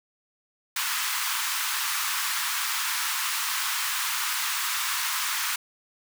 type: high-pass noise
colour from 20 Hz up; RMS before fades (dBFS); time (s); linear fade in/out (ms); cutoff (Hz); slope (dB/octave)
pink; -28; 0.76-5.56; 5; 980; 48
effects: none